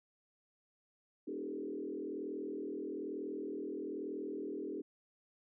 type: tone with frequency modulation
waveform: sine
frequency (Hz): 349.2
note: F4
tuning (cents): 0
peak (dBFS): -38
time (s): 1.27-4.82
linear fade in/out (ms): 10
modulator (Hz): 41.1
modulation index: 2.1
effects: none